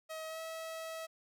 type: tone with pitch glide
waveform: sawtooth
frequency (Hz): 636 to 647.1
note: D#5 to E5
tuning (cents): +38 to -32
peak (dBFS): -37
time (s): 0.09-1.07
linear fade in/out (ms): 20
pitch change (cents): +30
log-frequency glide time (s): 0.27-0.4
effects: none